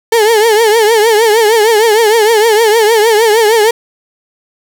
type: tone with vibrato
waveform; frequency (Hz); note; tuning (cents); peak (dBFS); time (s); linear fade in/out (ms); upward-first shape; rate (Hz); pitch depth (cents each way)
35% pulse; 440; A4; 0; -4; 0.12-3.71; 5; triangle; 6.5; 130
effects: none